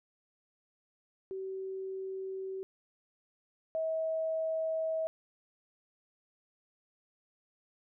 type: tone pair in turn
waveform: sine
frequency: 381.9 / 642.3 Hz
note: G4 / E5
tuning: -45 / -45 cents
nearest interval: major sixth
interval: 900 cents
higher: second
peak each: -36 / -30 dBFS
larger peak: second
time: 1.31-2.63 / 3.75-5.07 s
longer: neither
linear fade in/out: 0 ms
effects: none